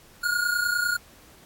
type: tone pair together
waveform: square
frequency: 1427 / 1457 Hz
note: F6 / F#6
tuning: +37 / -27 cents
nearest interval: unison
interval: 36 cents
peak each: -25 / -28 dBFS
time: 0.23-0.97 s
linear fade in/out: 10 ms
effects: pink hiss -53 dBFS RMS until 1.45 s + AAC 64 kbps